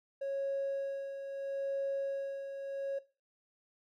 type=tone with tremolo; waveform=triangle; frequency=550 Hz; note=C#5; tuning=14 cents flat; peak=-28 dBFS; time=0.21-2.99 s; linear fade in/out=10 ms; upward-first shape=sine; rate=0.76 Hz; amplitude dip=65%; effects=noise-tail reverb RT60 0.3 s tail -19 dB re dry + tanh soft clip ceiling -29 dBFS